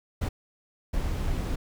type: noise bursts at uneven times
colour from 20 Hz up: brown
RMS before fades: -28 dBFS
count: 2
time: 0.21-0.29 / 0.93-1.56 s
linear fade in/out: 10 ms
effects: none